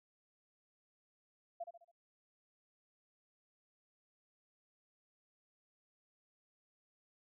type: tone with echo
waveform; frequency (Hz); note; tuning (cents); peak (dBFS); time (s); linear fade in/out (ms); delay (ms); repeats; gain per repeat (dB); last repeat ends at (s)
sine; 683; F5; -39; -39; 1.6-1.64; 10; 69; 4; -7; 1.916
effects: none